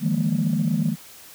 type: tone cluster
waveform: sine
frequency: 154.1 / 169 / 202.8 / 230.8 Hz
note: D#3 / E3 / G#3 / A#3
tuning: -16 / +43 / -41 / -17 cents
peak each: -24 dBFS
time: 0-0.96 s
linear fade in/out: 50 ms
effects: tanh soft clip ceiling -12 dBFS + white hiss -45 dBFS RMS until 1.34 s